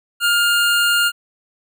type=tone; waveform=25% pulse; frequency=1410 Hz; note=F6; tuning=16 cents sharp; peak=-10 dBFS; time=0.2-1.12 s; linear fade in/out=50 ms; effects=none